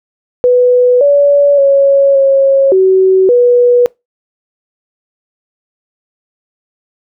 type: tone with pitch steps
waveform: sine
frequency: 495.2 / 571 / 554 / 545 / 377.9 / 487.3 Hz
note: B4 / D5 / C#5 / C#5 / F#4 / B4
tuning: +5 / -49 / -1 / -29 / +37 / -23 cents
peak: -4 dBFS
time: 0.44-3.86 s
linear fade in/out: 0 ms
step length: 570 ms
effects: noise-tail reverb RT60 0.2 s tail -24 dB re dry

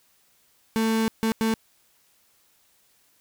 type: tone bursts at uneven times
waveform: 35% pulse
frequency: 223 Hz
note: A3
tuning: 23 cents sharp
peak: -19 dBFS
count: 3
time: 0.76-1.08 / 1.23-1.32 / 1.41-1.54 s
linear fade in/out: 0 ms
effects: white hiss -63 dBFS RMS until 3.2 s

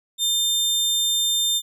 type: tone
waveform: sawtooth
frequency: 3600 Hz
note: A7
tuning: 39 cents sharp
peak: -16 dBFS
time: 0.18-1.62 s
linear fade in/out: 50 ms
effects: none

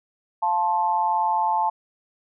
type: tone with amplitude modulation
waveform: sine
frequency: 878 Hz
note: A5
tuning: 4 cents flat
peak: -15 dBFS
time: 0.42-1.7 s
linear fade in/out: 10 ms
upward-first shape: sine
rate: 181 Hz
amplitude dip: 85%
effects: none

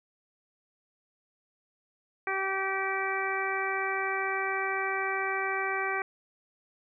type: harmonic tone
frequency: 386.3 Hz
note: G4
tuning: 25 cents flat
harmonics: 1 / 2 / 3 / 4 / 5 / 6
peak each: -35 / -35 / -35 / -35 / -35 / -35 dBFS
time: 2.27-6.02 s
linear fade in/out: 2 ms
effects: none

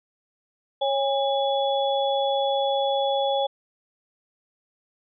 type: tone cluster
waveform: sine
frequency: 550 / 815 / 3405 Hz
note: C#5 / G#5 / G#7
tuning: -14 / -33 / +42 cents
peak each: -23 / -25 / -30 dBFS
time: 0.81-3.47 s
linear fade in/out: 10 ms
effects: none

